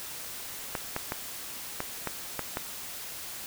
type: clicks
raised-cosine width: 0.5 ms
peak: -15 dBFS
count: 7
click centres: 0.752 / 0.964 / 1.121 / 1.804 / 2.073 / 2.393 / 2.571 s
effects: white hiss -40 dBFS RMS until 3.46 s